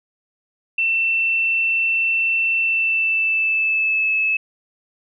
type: tone with pitch glide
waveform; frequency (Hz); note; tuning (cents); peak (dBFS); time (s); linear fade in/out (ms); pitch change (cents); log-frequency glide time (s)
sine; 2684 to 2600; E7 to E7; +31 to -24; -16; 0.78-4.37; 5; -55; 2.58-4.12
effects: none